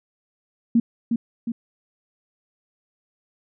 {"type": "tone with echo", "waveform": "sine", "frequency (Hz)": 232.6, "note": "A#3", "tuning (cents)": -4, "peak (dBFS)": -13, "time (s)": [0.75, 0.8], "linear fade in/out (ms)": 5, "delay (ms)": 360, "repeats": 2, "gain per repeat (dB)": -5, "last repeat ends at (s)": 1.52, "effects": []}